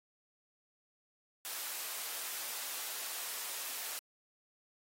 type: high-pass noise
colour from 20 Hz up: white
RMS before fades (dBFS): -41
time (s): 1.45-3.99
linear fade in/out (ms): 0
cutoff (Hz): 540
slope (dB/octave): 12
effects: AAC 48 kbps